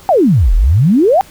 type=exponential two-way sweep; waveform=sine; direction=down then up; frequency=811 to 36.78 to 811 Hz; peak=-6 dBFS; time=0.09-1.21 s; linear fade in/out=0 ms; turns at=0.54 s; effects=pink hiss -40 dBFS RMS until 1.3 s